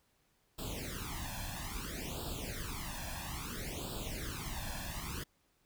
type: noise with flanger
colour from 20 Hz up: pink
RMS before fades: -41 dBFS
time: 0.58-5.24 s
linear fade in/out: 10 ms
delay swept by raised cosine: 0.24 to 1.2 ms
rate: 0.6 Hz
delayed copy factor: +1
effects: pink hiss -74 dBFS RMS until 5.65 s